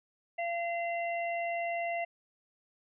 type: harmonic tone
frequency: 685 Hz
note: F5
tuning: 34 cents flat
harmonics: 1 / 3 / 4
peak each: -32 / -38 / -43 dBFS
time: 0.38-2.05 s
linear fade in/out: 10 ms
effects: none